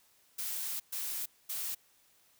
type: noise bursts at uneven times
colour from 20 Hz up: blue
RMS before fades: -37 dBFS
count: 3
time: 0.38-0.8 / 0.92-1.26 / 1.49-1.75 s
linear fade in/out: 10 ms
effects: white hiss -67 dBFS RMS until 2.39 s